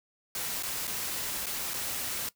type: noise with dropouts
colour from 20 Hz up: white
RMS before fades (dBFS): -34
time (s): 0.35-2.29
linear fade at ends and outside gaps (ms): 2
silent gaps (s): 0.626-0.633 / 0.871-0.876 / 1.459-1.466 / 1.736-1.74
effects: noise-tail reverb RT60 0.1 s tail -18 dB re dry